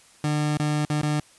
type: tone with dropouts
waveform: 30% pulse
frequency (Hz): 150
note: D3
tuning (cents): +37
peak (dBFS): -19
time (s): 0.24-1.2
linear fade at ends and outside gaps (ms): 2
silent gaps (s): 0.573-0.597 / 0.851-0.9 / 1.015-1.031
effects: white hiss -54 dBFS RMS until 1.38 s + resampled to 24000 Hz